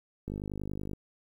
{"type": "click train", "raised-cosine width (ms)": 3, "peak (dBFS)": -24, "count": 34, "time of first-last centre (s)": [0.28, 0.933], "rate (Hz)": 50.5, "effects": ["10-bit"]}